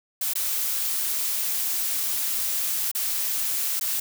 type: noise with dropouts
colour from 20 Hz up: blue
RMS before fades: -26 dBFS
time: 0.21-4 s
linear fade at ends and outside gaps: 5 ms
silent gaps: 0.336-0.353 / 2.915-2.949 / 3.797-3.81 s
effects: none